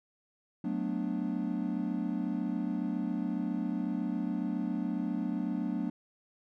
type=chord; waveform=triangle; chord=B minor seventh; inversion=second; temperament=equal with one note detuned; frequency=185 / 219.4 / 246.9 / 293.7 Hz; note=F#3 / A3 / B3 / D4; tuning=0 / -5 / 0 / 0 cents; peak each=-34 dBFS; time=0.64-5.9 s; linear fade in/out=5 ms; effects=none